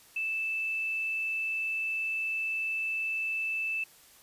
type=tone; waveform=sine; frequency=2637 Hz; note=E7; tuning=in tune; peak=-29 dBFS; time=0.16-3.84 s; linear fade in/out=5 ms; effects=white hiss -57 dBFS RMS until 4.22 s + resampled to 32000 Hz